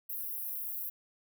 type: high-pass noise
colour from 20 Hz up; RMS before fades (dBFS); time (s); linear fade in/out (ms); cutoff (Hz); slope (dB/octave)
pink; -38; 0.09-0.9; 10; 12000; 48
effects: none